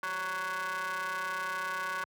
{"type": "ring-modulated tone", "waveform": "35% pulse", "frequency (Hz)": 183.4, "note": "F#3", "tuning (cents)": -15, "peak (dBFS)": -28, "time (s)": [0.03, 2.04], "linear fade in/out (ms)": 2, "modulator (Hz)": 1300, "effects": ["high-pass 100 Hz 12 dB/octave"]}